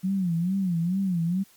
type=tone with vibrato; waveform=sine; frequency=180.2 Hz; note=F#3; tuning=45 cents flat; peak=-22 dBFS; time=0.03-1.44 s; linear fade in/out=20 ms; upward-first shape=sine; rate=2.3 Hz; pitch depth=150 cents each way; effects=white hiss -57 dBFS RMS until 1.56 s + MP3 96 kbps